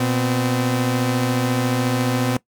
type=tone pair together; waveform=sawtooth; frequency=121.16 / 256.5 Hz; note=B2 / C4; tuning=-33 / -34 cents; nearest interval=octave + minor second; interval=1299 cents; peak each=-17 dBFS; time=0-2.37 s; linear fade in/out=5 ms; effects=noise-tail reverb RT60 0.1 s tail -20 dB re dry